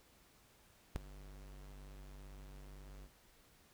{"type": "tone with ADSR envelope", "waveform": "square", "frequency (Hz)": 49, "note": "G1", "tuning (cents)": 0, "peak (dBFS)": -32, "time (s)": [0.95, 3.09], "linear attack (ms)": 10, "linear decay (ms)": 8, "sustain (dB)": -20, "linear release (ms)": 47, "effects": ["pink hiss -67 dBFS RMS until 3.73 s"]}